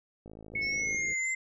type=click train; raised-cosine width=2 ms; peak=-34 dBFS; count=38; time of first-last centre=0.26-0.946 s; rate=53.9 Hz
type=low-pass noise; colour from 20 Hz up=white; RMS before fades=-48 dBFS; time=0.53-1.14 s; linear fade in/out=10 ms; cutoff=520 Hz; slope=96 dB/octave
type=tone with pitch glide; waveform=sine; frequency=2200 to 2065 Hz; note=C#7 to C7; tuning=-14 to -23 cents; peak=-29 dBFS; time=0.55-1.35 s; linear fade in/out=5 ms; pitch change=-109 cents; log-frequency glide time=0.76-1.21 s
type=linear sweep; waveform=sine; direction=up; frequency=5274 to 7459 Hz; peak=-37 dBFS; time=0.61-1.35 s; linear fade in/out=20 ms
effects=none